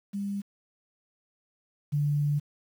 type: tone pair in turn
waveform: sine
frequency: 200.4 / 146.06 Hz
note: G3 / D3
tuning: +38 / -9 cents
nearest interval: perfect fourth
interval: 547 cents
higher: first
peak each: -29 / -23 dBFS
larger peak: second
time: 0.13-0.42 / 1.92-2.4 s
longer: second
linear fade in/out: 20 ms
effects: 9-bit

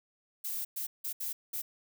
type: noise bursts at uneven times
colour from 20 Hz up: violet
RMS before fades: -36 dBFS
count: 5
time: 0.44-0.65 / 0.76-0.87 / 1.04-1.13 / 1.2-1.33 / 1.53-1.62 s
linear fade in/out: 10 ms
effects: none

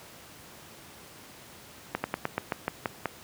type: slowing click train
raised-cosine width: 0.5 ms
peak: -12 dBFS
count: 9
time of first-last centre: 1.95-3.057 s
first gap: 90 ms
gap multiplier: 1.12
effects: pink hiss -49 dBFS RMS until 3.23 s + high-pass 100 Hz 12 dB/octave

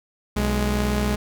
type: tone pair together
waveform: sawtooth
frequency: 61.96 / 208.4 Hz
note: B1 / G#3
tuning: +6 / +6 cents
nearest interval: octave + major sixth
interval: 2100 cents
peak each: -19 dBFS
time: 0.36-1.16 s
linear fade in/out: 10 ms
effects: none

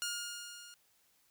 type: tone with level ramp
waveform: 10% pulse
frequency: 1420 Hz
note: F6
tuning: 28 cents sharp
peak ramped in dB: -26 to -44 dBFS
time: 0.02-0.74 s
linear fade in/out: 0 ms
effects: white hiss -71 dBFS RMS until 1.3 s

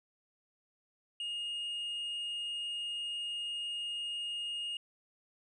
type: tone with tanh clipping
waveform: sine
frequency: 2851 Hz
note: F7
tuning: 35 cents sharp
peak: -36 dBFS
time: 1.2-4.77 s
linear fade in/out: 2 ms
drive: 2 dB
effects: resampled to 22050 Hz

